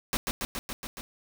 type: noise with echo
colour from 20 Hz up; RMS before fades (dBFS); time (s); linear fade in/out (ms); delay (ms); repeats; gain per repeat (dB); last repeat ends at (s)
pink; -28; 0.13-0.17; 0; 140; 6; -2; 1.01
effects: none